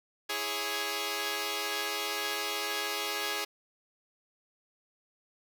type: chord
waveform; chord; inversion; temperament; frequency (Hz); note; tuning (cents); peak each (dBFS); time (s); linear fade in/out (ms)
5% pulse; C# minor; first; equal; 329.6 / 415.3 / 554.4; E4 / G#4 / C#5; 0 / 0 / 0; -28 / -22 / -26; 0.29-3.45; 10
effects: none